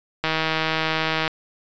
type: click train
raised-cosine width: 0.3 ms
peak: -6 dBFS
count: 166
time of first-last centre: 0.24-1.278 s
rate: 159 Hz
effects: resampled to 16000 Hz